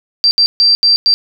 sine tone bursts at uneven times, 4699 Hz, D8, in tune, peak -6 dBFS, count 5, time 0.24-0.31 / 0.38-0.46 / 0.6-0.75 / 0.83-0.96 / 1.06-1.14 s, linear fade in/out 0 ms, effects none

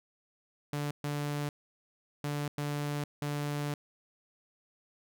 sawtooth tone bursts at uneven times, 146 Hz, D3, 10 cents flat, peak -28 dBFS, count 5, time 0.73-0.91 / 1.04-1.49 / 2.24-2.48 / 2.58-3.04 / 3.22-3.74 s, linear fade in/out 2 ms, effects none

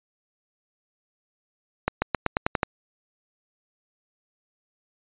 accelerating click train, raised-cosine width 0.5 ms, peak -6 dBFS, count 8, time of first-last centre 1.88-2.632 s, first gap 140 ms, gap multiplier 0.91, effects resampled to 8000 Hz

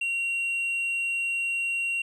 sine tone with tanh clipping, 2750 Hz, F7, 27 cents flat, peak -26 dBFS, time 0.01-2.02 s, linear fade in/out 5 ms, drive 3 dB, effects none

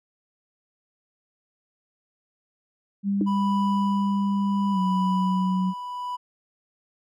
sine tone with pitch glide, 199.3 to 185.95 Hz, G3 to F#3, +29 to +9 cents, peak -21 dBFS, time 3.03-5.74 s, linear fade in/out 50 ms, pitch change -120 cents, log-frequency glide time 4.72-4.79 s
sine tone with exponential decay, 305.1 Hz, D#4, 34 cents flat, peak -17 dBFS, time 3.21-3.29 s, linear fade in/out 2 ms, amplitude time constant 16 ms
triangle tone with tremolo, 987.8 Hz, B5, in tune, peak -23 dBFS, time 3.26-6.17 s, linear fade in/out 20 ms, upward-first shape sine, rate 0.7 Hz, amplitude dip 55%
effects none

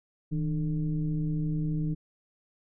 sine tone with frequency modulation, 157.8 Hz, D#3, 25 cents sharp, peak -26 dBFS, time 0.31-1.95 s, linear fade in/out 20 ms, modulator 142 Hz, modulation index 0.77, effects none

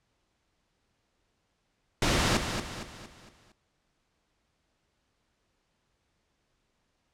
pink noise with echo, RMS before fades -25 dBFS, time 2.02-2.37 s, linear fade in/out 2 ms, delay 230 ms, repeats 5, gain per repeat -7 dB, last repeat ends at 3.52 s, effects pink hiss -75 dBFS RMS until 7.13 s + low-pass 7000 Hz 12 dB/octave

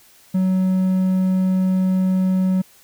triangle tone, 186.8 Hz, F#3, 17 cents sharp, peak -13 dBFS, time 0.34-2.62 s, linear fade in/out 10 ms, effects white hiss -51 dBFS RMS until 2.83 s

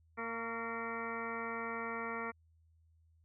harmonic tone with a mistuned harmonic, 230 Hz, A#3, 23 cents flat, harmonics 1 / 2 / 3 / 4 / 5 / 6 / 8 / 9 / 10, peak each -46 / -44 / -49 / -47 / -45 / -44 / -46 / -50 / -49 dBFS, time 0.17-2.32 s, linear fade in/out 20 ms, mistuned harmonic 5, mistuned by -26 cents, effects added 81 Hz sine -65 dBFS peak until 3.24 s

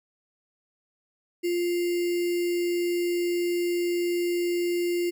sine tone with sample-and-hold, 349.2 Hz, F4, in tune, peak -23 dBFS, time 1.43-5.11 s, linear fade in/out 20 ms, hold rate 2450 Hz, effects none

